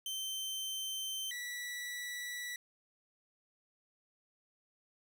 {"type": "tone pair in turn", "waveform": "sawtooth", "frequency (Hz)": [3100, 1952.9], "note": ["G7", "B6"], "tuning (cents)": [-20, -20], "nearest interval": "minor sixth", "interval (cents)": 800, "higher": "first", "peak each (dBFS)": [-34, -36], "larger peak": "first", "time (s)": [[0.06, 1.31], [1.31, 2.56]], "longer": "neither", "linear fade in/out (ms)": 2, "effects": []}